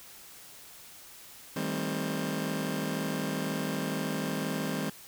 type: chord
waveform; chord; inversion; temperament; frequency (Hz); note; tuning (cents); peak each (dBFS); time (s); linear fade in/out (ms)
sawtooth; A half-diminished seventh; second; just; 158.4 / 198 / 220 / 264; Eb3 / G3 / A3 / C4; +31 / +18 / 0 / +16; -32 / -31 / -35 / -31; 1.56-4.9; 5
effects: white hiss -50 dBFS RMS until 5.07 s